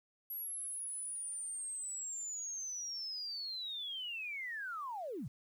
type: linear sweep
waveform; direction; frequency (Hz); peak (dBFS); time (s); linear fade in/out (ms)
sine; down; 11620 to 98; -39; 0.3-5.28; 5
effects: 11-bit